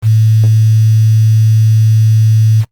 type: tone with quantisation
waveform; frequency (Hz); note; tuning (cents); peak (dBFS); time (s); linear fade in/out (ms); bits
sine; 110; A2; 0; -5; 0.02-2.65; 50; 5
effects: noise-tail reverb RT60 0.1 s tail -22 dB re dry + Opus 24 kbps